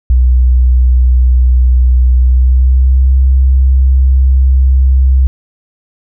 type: tone with pitch glide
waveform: sine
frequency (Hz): 62.4 to 65.43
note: B1 to C2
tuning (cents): +19 to +1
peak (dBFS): -4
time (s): 0.1-5.27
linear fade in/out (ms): 0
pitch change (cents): +82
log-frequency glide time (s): 2.17-3.13
effects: none